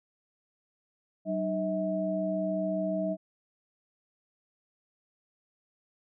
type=tone cluster; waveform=sine; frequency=189.9 / 304.2 / 643 Hz; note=F#3 / D#4 / E5; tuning=+45 / -39 / -43 cents; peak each=-32 / -35 / -30 dBFS; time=1.25-3.17 s; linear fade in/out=50 ms; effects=none